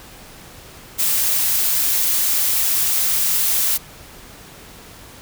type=noise; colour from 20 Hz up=blue; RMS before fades=-18 dBFS; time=0.98-3.78 s; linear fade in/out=20 ms; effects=pink hiss -41 dBFS RMS until 5.21 s